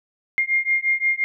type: beating tone pair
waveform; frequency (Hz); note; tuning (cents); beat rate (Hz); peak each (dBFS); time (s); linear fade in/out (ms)
sine; 2118 / 2123.7; C7 / C7; +21 / +25; 5.7; -21; 0.38-1.24; 0
effects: none